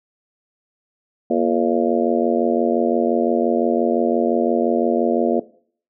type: harmonic tone with a mistuned harmonic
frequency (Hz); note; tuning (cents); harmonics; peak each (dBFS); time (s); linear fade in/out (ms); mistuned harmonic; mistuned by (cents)
85.8; F2; -30; 3 / 4 / 5 / 6 / 7 / 8; -21 / -22 / -23 / -24 / -24 / -25; 1.3-5.4; 5; 3; -140
effects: noise-tail reverb RT60 0.5 s tail -17 dB re dry